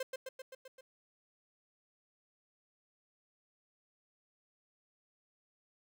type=tone with echo; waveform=45% pulse; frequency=523 Hz; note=C5; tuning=1 cent flat; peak=-35 dBFS; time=0-0.03 s; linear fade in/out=5 ms; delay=130 ms; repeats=6; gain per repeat=-3 dB; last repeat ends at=0.81 s; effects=12-bit